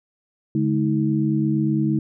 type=tone cluster; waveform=sine; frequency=143.5 / 212.2 / 318.9 Hz; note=D3 / G#3 / D#4; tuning=-40 / +38 / +43 cents; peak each=-22 dBFS; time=0.55-1.99 s; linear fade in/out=2 ms; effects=none